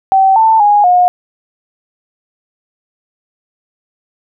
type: tone with pitch steps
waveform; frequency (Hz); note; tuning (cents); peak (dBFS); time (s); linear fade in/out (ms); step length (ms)
sine; 770 / 889 / 825 / 719; G5 / A5 / G#5 / F#5; -31 / +18 / -12 / -50; -5; 0.12-1.08; 0; 240
effects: none